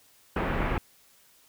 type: low-pass noise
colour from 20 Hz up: pink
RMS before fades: -28 dBFS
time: 0.36-0.78 s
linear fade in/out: 2 ms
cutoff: 2300 Hz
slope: 24 dB/octave
effects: white hiss -60 dBFS RMS until 1.48 s